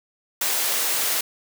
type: high-pass noise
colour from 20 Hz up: white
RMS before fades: -23 dBFS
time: 0.41-1.21 s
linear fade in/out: 5 ms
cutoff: 360 Hz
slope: 12 dB/octave
effects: none